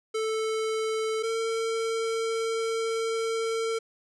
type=tone pair in turn; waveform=square; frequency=440 / 451.8 Hz; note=A4 / A4; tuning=0 / +46 cents; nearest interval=unison; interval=46 cents; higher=second; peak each=-27 dBFS; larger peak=neither; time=0.14-1.23 / 1.23-3.79 s; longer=second; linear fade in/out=10 ms; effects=resampled to 22050 Hz